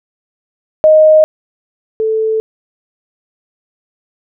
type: tone pair in turn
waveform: sine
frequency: 622 / 439.8 Hz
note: D#5 / A4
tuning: -1 / -1 cents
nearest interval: tritone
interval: 600 cents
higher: first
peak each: -3 / -11 dBFS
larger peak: first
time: 0.84-1.24 / 2-2.4 s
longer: neither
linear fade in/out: 0 ms
effects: none

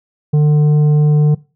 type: tone with tanh clipping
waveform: sine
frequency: 149.7 Hz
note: D3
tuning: 33 cents sharp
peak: -9 dBFS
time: 0.33-1.35 s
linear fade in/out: 10 ms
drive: 7 dB
effects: noise-tail reverb RT60 0.3 s tail -20 dB re dry

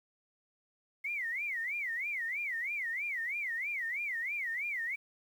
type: tone with vibrato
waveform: sine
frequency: 2093 Hz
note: C7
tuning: in tune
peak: -33 dBFS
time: 1.04-4.96 s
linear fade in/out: 10 ms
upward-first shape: sine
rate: 3.1 Hz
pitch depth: 250 cents each way
effects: 10-bit

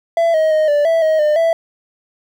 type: tone with pitch steps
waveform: triangle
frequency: 670 / 630 / 621 / 585 / 658 / 630 / 602 / 661 Hz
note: E5 / D#5 / D#5 / D5 / E5 / D#5 / D5 / E5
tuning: +28 / +21 / -3 / -7 / -3 / +21 / +43 / +5 cents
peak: -9 dBFS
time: 0.17-1.53 s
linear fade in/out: 2 ms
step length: 170 ms
effects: 8-bit

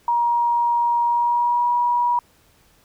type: tone with pitch glide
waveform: sine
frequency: 948 to 964 Hz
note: A#5 to B5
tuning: +29 to -42 cents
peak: -16 dBFS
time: 0.08-2.19 s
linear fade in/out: 2 ms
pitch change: +29 cents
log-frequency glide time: 1.06-1.67 s
effects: pink hiss -57 dBFS RMS until 2.84 s

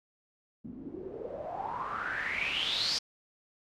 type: noise with low-pass filter sweep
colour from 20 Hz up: white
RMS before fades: -35 dBFS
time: 0.64-2.99 s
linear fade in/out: 10 ms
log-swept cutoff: 220 to 5100 Hz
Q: 8.2
effects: none

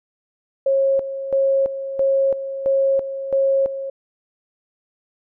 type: tone with tremolo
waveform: sine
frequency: 543 Hz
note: C#5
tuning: 36 cents flat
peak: -14 dBFS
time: 0.66-3.9 s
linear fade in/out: 5 ms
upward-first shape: square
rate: 1.5 Hz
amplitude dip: 70%
effects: none

